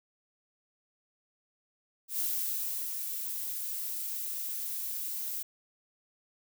violet noise with ADSR envelope, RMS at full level -31 dBFS, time 2.08-5.43 s, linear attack 110 ms, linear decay 670 ms, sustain -5 dB, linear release 10 ms, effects none

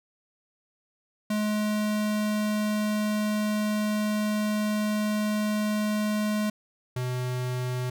square tone pair in turn, 211.5 / 125.76 Hz, G#3 / B2, +32 / +32 cents, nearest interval major sixth, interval 900 cents, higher first, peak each -25 / -28 dBFS, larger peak first, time 1.3-6.5 / 6.96-7.9 s, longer first, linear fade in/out 5 ms, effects none

